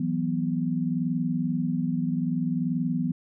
sine chord, E suspended second, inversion none, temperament just, 164.81 / 185.42 / 247.2 Hz, E3 / F#3 / B3, 0 / +4 / +2 cents, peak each -28 / -30 / -27 dBFS, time 0-3.12 s, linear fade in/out 5 ms, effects none

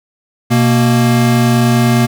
square tone pair together, 124.28 / 234.6 Hz, B2 / A#3, +11 / +11 cents, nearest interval major seventh, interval 1100 cents, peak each -12 dBFS, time 0.5-2.07 s, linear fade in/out 20 ms, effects none

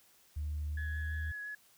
sine tone with pitch glide, 74.8 to 77.21 Hz, D2 to D#2, +32 to -13 cents, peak -33 dBFS, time 0.36-1.32 s, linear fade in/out 10 ms, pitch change +55 cents, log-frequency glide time 0.62-1.15 s
sine tone with vibrato, 1684 Hz, G#6, 24 cents sharp, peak -39 dBFS, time 0.77-1.55 s, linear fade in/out 5 ms, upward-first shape sine, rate 5.8 Hz, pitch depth 14 cents each way
effects tanh soft clip ceiling -30 dBFS + white hiss -65 dBFS RMS until 1.77 s

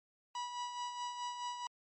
45% pulse tone with tremolo, 976 Hz, B5, 21 cents flat, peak -37 dBFS, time 0.35-1.67 s, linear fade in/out 2 ms, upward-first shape sine, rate 4.7 Hz, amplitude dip 50%, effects MP3 32 kbps

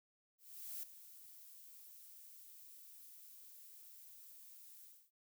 violet noise with ADSR envelope, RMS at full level -45 dBFS, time 0.38-5.11 s, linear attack 450 ms, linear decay 6 ms, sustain -13 dB, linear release 270 ms, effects none

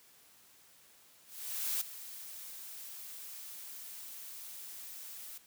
blue noise with ADSR envelope, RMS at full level -33 dBFS, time 1.26-5.38 s, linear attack 550 ms, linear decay 7 ms, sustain -14 dB, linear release 4 ms, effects white hiss -62 dBFS RMS until 5.46 s + high-pass 60 Hz 12 dB/octave

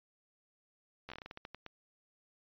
slowing click train, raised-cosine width 0.3 ms, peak -29 dBFS, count 13, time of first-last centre 1.09-1.663 s, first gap 12 ms, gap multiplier 1.23, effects resampled to 11025 Hz

